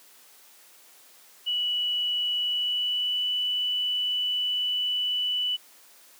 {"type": "tone with pitch glide", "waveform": "sine", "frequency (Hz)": [2945, 2974], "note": ["F#7", "F#7"], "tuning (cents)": [-9, 8], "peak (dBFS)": -24, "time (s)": [1.46, 5.57], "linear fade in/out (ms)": 20, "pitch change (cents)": 17, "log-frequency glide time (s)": [2.4, 3.27], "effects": ["white hiss -54 dBFS RMS until 6.19 s", "high-pass 300 Hz 12 dB/octave"]}